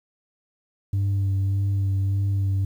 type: tone with vibrato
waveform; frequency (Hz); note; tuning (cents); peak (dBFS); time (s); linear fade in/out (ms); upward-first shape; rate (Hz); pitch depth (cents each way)
sine; 98; G2; 0; -17; 0.93-2.65; 5; sine; 1.7; 19
effects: tanh soft clip ceiling -19 dBFS + 9-bit